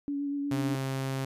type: tone with vibrato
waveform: sine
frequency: 283.8 Hz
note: C#4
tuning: 41 cents sharp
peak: -29 dBFS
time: 0.08-0.75 s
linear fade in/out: 0 ms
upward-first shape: sine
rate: 8.3 Hz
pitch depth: 17 cents each way
type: tone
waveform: sawtooth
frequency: 133.9 Hz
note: C3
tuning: 40 cents sharp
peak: -26 dBFS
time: 0.51-1.25 s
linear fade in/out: 5 ms
effects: resampled to 32000 Hz